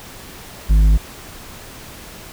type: tone with tanh clipping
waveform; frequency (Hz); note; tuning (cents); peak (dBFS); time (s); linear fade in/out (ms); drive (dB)
sine; 51.91; G#1; 0; -10; 0.69-0.98; 20; 8
effects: pink hiss -37 dBFS RMS until 2.32 s